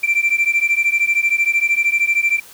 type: beating tone pair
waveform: sine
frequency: 2344 / 2357 Hz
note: D7 / D7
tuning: -4 / +6 cents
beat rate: 13 Hz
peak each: -15 dBFS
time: 0.03-2.4 s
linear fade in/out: 10 ms
effects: tanh soft clip ceiling -10 dBFS + white hiss -42 dBFS RMS until 2.53 s